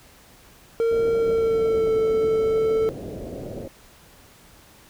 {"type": "tone with pitch glide", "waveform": "triangle", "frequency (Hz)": [458.6, 442.7], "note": ["A#4", "A4"], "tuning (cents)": [-28, 11], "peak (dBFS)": -16, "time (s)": [0.8, 2.89], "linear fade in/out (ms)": 0, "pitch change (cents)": -61, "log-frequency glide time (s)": [1.13, 1.94]}
{"type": "low-pass noise", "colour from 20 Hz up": "white", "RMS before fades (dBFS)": -34, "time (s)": [0.91, 3.68], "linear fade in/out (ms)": 2, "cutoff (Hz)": 610, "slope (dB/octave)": 48}
{"effects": ["pink hiss -51 dBFS RMS until 4.89 s"]}